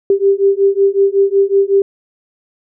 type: beating tone pair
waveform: sine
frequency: 392 / 397.4 Hz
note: G4 / G4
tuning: 0 / +24 cents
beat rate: 5.4 Hz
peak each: -12 dBFS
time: 0.1-1.82 s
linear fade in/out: 2 ms
effects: none